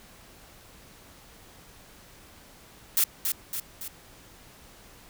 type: noise with echo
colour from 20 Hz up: blue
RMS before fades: -22 dBFS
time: 2.97-3.04 s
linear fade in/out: 2 ms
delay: 280 ms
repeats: 3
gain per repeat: -5 dB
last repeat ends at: 3.88 s
effects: pink hiss -52 dBFS RMS until 5.09 s